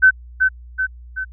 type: tone with echo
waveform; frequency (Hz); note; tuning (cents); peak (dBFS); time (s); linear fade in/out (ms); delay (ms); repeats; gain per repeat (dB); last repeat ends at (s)
sine; 1524; G6; -49; -6; 0.02-0.11; 20; 380; 3; -5; 1.25
effects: added 60 Hz sine -36 dBFS peak until 1.32 s